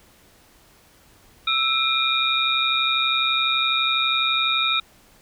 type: tone cluster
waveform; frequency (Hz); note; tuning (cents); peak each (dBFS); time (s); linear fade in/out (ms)
sine; 1322 / 2408 / 3653 / 3785; E6 / D7 / A#7 / A#7; +5 / +43 / -36 / +26; -24; 1.47-4.8; 5
effects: pink hiss -54 dBFS RMS until 5.21 s